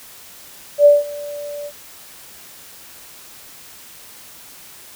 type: tone with ADSR envelope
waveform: sine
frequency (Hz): 582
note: D5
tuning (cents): -16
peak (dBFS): -4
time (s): 0.78-1.72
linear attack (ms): 75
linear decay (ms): 180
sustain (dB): -22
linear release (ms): 57
effects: white hiss -41 dBFS RMS until 4.95 s